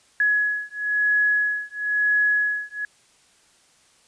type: beating tone pair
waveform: sine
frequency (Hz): 1684 / 1685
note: G#6 / G#6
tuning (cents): +24 / +25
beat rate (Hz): 1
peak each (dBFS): -22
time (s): 0.2-2.85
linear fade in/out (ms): 2
effects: white hiss -58 dBFS RMS until 4.07 s + resampled to 22050 Hz